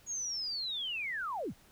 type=linear sweep; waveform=sine; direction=down; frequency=6740 to 38.89 Hz; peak=-34 dBFS; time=0.06-1.54 s; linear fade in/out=50 ms; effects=pink hiss -62 dBFS RMS until 1.71 s